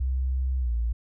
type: tone with pitch glide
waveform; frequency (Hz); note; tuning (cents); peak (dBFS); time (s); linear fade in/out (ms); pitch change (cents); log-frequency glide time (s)
sine; 64.8 to 57.73; C2 to A#1; -16 to -16; -23; 0-0.93; 10; -200; 0.59-0.72
effects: none